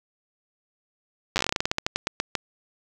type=slowing click train; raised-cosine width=0.2 ms; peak=-6 dBFS; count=20; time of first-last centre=1.36-2.353 s; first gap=9 ms; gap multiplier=1.17; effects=none